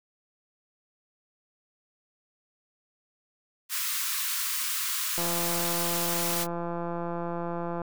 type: high-pass noise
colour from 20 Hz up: white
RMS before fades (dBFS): -30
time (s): 3.69-6.47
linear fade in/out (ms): 50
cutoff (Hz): 1000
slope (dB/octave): 96
type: click train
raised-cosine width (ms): 1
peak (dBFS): -20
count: 452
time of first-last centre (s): 5.18-7.817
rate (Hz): 171
effects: none